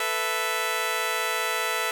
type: chord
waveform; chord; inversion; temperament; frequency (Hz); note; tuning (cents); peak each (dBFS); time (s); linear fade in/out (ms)
10% pulse; A suspended second; none; just; 440 / 495 / 660; A4 / B4 / E5; 0 / +4 / +2; -22; 0-1.91; 2
effects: none